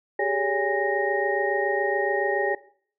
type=tone cluster; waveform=sine; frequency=390.4 / 417.5 / 566 / 815 / 1865 Hz; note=G4 / G#4 / C#5 / G#5 / A#6; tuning=-7 / +9 / +36 / -33 / 0 cents; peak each=-28 dBFS; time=0.19-2.55 s; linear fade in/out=5 ms; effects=noise-tail reverb RT60 0.5 s tail -17 dB re dry